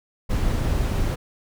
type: noise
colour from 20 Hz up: brown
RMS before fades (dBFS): -22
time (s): 0.29-1.16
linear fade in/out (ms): 20
effects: none